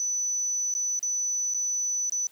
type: tone with dropouts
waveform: sine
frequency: 5980 Hz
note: F#8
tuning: 17 cents sharp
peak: -25 dBFS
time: 0-2.27 s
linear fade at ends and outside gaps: 1 ms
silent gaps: 0.74-0.75 / 0.992-1.028 / 1.538-1.545 / 2.097-2.121 s
effects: white hiss -58 dBFS RMS until 2.31 s